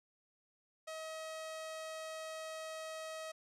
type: tone with low-pass filter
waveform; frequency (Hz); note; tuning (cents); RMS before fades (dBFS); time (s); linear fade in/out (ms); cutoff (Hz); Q
sawtooth; 636; D#5; +38; -45; 0.87-3.32; 10; 9400; 1
effects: none